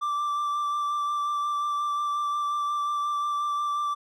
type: tone with vibrato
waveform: triangle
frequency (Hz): 1173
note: D6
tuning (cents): -2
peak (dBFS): -23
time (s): 0.01-3.95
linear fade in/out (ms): 20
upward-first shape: sine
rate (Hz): 5.6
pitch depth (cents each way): 14
effects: none